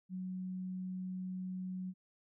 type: tone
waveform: sine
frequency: 185 Hz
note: F#3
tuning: in tune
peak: -38 dBFS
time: 0.09-1.94 s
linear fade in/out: 50 ms
effects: none